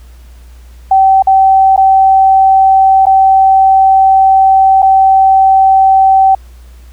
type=tone with dropouts; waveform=sine; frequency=770 Hz; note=G5; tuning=31 cents flat; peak=-3 dBFS; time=0.91-6.35 s; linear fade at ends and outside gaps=5 ms; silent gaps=1.224-1.27 / 1.763-1.776 / 3.056-3.066 / 4.821-4.826 s; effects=added 60 Hz sine -32 dBFS peak until 6.92 s + pink hiss -47 dBFS RMS until 6.92 s